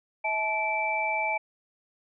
sine tone cluster, 645 / 865 / 2328 Hz, E5 / A5 / D7, -38 / -30 / -16 cents, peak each -33 / -29 / -28 dBFS, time 0.24-1.38 s, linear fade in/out 10 ms, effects none

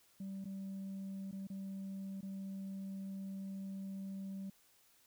sine tone with dropouts, 193.9 Hz, G3, 19 cents flat, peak -39 dBFS, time 0.2-4.5 s, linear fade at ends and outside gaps 5 ms, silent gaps 0.444-0.454 / 1.313-1.326 / 1.471-1.5 / 2.209-2.228 s, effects tanh soft clip ceiling -40 dBFS + white hiss -69 dBFS RMS until 5.06 s

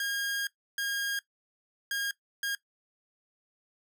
sawtooth tone bursts at uneven times, 1624 Hz, G#6, 39 cents flat, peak -26 dBFS, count 4, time 0-0.47 / 0.78-1.19 / 1.91-2.11 / 2.43-2.55 s, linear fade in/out 2 ms, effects noise-tail reverb RT60 0.1 s tail -18 dB re dry

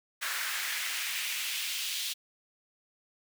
pink noise with high-pass filter sweep, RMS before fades -34 dBFS, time 0.21-2.14 s, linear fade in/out 20 ms, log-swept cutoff 1500 to 3400 Hz, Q 1.9, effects none

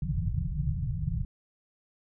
white low-pass noise, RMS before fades -30 dBFS, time 0.02-1.25 s, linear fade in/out 2 ms, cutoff 170 Hz, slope 96 dB/octave, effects none

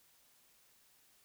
silence, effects white hiss -68 dBFS RMS until 1.24 s

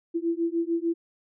sine beating tone pair, 332.2 / 338.9 Hz, E4 / E4, +13 / +48 cents, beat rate 6.7 Hz, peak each -27 dBFS, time 0.14-0.94 s, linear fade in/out 20 ms, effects none

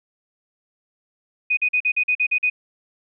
sine tone bursts, 2489 Hz, D#7, in tune, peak -16 dBFS, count 9, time 1.5-2.5 s, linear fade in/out 10 ms, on 72 ms, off 44 ms, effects none

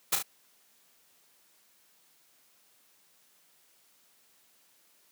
white noise with echo, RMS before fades -25 dBFS, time 0.12-0.16 s, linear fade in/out 10 ms, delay 34 ms, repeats 2, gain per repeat -5 dB, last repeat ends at 0.228 s, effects white hiss -65 dBFS RMS until 5.11 s + high-pass 150 Hz 12 dB/octave

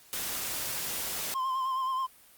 white noise, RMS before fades -34 dBFS, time 0.13-1.34 s, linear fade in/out 0 ms
triangle tone with vibrato, 1046.5 Hz, C6, in tune, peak -26 dBFS, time 1.34-2.07 s, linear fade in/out 20 ms, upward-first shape sine, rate 9.4 Hz, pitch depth 39 cents each way
effects white hiss -57 dBFS RMS until 2.37 s + Opus 48 kbps

